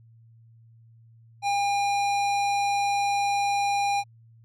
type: tone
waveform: square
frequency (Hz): 806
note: G5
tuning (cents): +48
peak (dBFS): -23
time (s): 1.42-4.04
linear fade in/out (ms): 50
effects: added 114 Hz sine -51 dBFS peak until 4.44 s + low-pass 7000 Hz 12 dB/octave